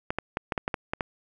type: clicks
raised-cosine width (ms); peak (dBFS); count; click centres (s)
0.5; -12; 9; 0.105 / 0.186 / 0.371 / 0.522 / 0.578 / 0.679 / 0.742 / 0.935 / 1.008
effects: none

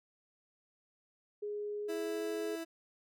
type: tone with pitch glide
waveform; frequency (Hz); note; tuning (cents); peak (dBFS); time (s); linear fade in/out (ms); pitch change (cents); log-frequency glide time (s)
sine; 415.3 to 424; G#4 to G#4; 0 to +36; -36; 1.42-2.56; 10; +36; 1.79-2.24
type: tone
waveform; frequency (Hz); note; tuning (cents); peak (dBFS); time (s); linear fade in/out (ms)
30% pulse; 329.6; E4; 0; -36; 1.88-2.65; 20
effects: none

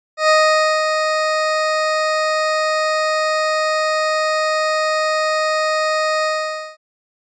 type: tone with ADSR envelope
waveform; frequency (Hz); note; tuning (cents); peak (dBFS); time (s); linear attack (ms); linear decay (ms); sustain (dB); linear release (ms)
20% pulse; 622.3; D#5; 0; -5; 0.17-6.77; 120; 530; -6; 530
effects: resampled to 16000 Hz

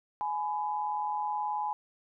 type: tone pair together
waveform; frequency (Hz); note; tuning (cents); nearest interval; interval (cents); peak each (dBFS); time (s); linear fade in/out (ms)
sine; 840.1 / 999; G#5 / B5; +20 / +20; minor third; 300; -31 / -34; 0.21-1.73; 0
effects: none

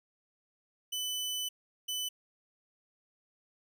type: tone bursts at uneven times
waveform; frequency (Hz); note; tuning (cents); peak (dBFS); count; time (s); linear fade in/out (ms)
sawtooth; 3000; F#7; +23; -30; 2; 0.92-1.49 / 1.88-2.09; 10
effects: none

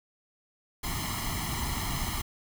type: noise with comb filter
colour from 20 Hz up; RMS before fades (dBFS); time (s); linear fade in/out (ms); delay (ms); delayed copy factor
pink; -32; 0.83-2.22; 10; 0.97; +0.95
effects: none

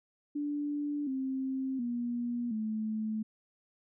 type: tone with pitch steps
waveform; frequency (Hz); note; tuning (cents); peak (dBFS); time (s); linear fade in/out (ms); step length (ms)
sine; 291.9 / 264.6 / 239.9 / 217.4; D4 / C4 / A#3 / A3; -10 / +20 / +50 / -21; -31; 0.35-3.23; 10; 720
effects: none

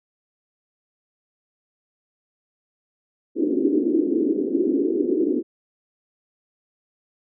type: band-pass noise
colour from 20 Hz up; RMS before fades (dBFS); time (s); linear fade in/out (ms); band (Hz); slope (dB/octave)
pink; -21; 3.35-5.43; 50; 270 to 390; 48
effects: none

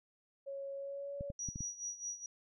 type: tone with pitch glide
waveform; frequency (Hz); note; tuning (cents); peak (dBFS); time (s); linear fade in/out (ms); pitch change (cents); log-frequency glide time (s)
sine; 552 to 564.6; C#5 to C#5; -7 to +32; -40; 0.46-1.32; 20; +39; 0.75-1.15
type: clicks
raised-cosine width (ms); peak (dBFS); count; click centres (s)
5; -30; 5; 1.209 / 1.302 / 1.488 / 1.559 / 1.607
type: tone with tremolo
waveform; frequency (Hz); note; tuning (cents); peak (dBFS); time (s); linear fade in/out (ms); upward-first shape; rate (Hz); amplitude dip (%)
sine; 5800; F#8; -35; -37; 1.39-2.26; 2; sine; 4.7; 80
effects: none

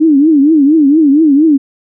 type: tone with vibrato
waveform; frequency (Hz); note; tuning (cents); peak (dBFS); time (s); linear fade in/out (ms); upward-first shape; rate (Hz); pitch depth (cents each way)
sine; 297.6; D4; +23; -4; 0-1.58; 20; triangle; 4.3; 190
effects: none

